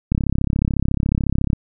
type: click train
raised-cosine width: 5 ms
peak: -6 dBFS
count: 49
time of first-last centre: 0.12-1.532 s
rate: 34 Hz
effects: none